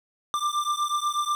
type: beating tone pair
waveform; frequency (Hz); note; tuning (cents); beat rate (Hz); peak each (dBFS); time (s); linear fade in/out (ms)
square; 1183 / 1191.2; D6 / D6; +12 / +24; 8.2; -28; 0.34-1.35; 0
effects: low-pass 10000 Hz 12 dB/octave + 8-bit